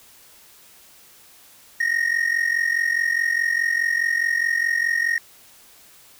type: ring-modulated tone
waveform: triangle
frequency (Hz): 1865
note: A#6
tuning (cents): 0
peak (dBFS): -14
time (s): 1.8-5.18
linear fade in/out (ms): 2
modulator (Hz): 22.4
effects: white hiss -50 dBFS RMS until 6.19 s